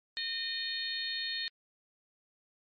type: harmonic tone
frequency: 612 Hz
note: D#5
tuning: 29 cents flat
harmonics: 3 / 4 / 5 / 6 / 7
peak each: -39 / -46 / -45 / -38 / -37 dBFS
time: 0.17-1.48 s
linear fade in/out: 0 ms
effects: MP3 32 kbps